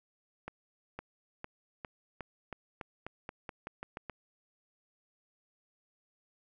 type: accelerating click train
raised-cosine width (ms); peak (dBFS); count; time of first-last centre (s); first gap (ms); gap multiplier
0.5; -25; 14; 0.48-4.097; 510; 0.89
effects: none